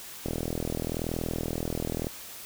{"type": "click train", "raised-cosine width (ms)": 2, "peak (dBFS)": -17, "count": 75, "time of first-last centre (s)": [0.26, 2.069], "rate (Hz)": 40.9, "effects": ["white hiss -43 dBFS RMS until 2.45 s"]}